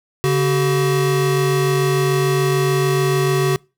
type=tone pair together; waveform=square; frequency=141.81 / 378.6 Hz; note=C#3 / F#4; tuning=+40 / +40 cents; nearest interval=octave + perfect fourth; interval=1700 cents; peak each=-18 dBFS; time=0.24-3.56 s; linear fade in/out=0 ms; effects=noise-tail reverb RT60 0.3 s tail -26 dB re dry